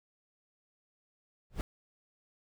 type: noise with exponential growth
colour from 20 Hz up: brown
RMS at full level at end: -26 dBFS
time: 1.5-1.61 s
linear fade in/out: 0 ms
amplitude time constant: 22 ms
effects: none